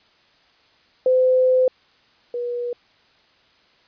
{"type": "tone pair in turn", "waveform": "sine", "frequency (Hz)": [512, 483.3], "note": ["C5", "B4"], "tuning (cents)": [-38, -38], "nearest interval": "minor second", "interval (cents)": 100, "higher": "first", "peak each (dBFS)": [-13, -23], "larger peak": "first", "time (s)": [[1.06, 1.68], [2.34, 2.73]], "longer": "first", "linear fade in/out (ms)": 2, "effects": ["white hiss -57 dBFS RMS until 3.87 s", "resampled to 11025 Hz"]}